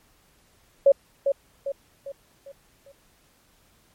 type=tone with echo; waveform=sine; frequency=554.4 Hz; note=C#5; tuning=in tune; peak=-11 dBFS; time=0.86-0.92 s; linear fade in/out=5 ms; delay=400 ms; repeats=5; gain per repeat=-7 dB; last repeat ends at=2.92 s; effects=pink hiss -61 dBFS RMS until 3.94 s + MP3 64 kbps